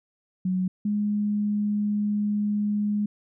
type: tone pair in turn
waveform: sine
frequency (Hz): 185 / 207.7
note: F#3 / G#3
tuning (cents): 0 / 0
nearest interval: major second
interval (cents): 200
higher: second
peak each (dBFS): -22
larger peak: neither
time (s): 0.45-0.68 / 0.85-3.06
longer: second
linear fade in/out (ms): 5
effects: none